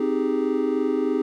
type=chord; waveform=triangle; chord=Ab major seventh; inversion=first; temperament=equal; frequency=261.6 / 311.1 / 392 / 415.3 Hz; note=C4 / Eb4 / G4 / Ab4; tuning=0 / 0 / 0 / 0 cents; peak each=-24 dBFS; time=0-1.22 s; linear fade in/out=5 ms; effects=none